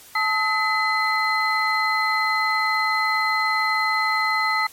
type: tone cluster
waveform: sine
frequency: 873 / 1279 / 2020 / 4159 Hz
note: A5 / D#6 / B6 / C8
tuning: -14 / +47 / +39 / -11 cents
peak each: -25 / -23 / -22 / -29 dBFS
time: 0.15-4.67 s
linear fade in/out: 5 ms
effects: white hiss -46 dBFS RMS until 4.72 s + MP3 64 kbps